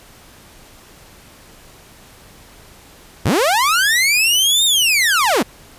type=linear two-way sweep; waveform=sawtooth; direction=up then down; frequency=58.27 to 3729 to 170.3 Hz; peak=-9 dBFS; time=3.25-5.43 s; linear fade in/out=10 ms; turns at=4.65 s; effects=pink hiss -44 dBFS RMS until 5.78 s + resampled to 32000 Hz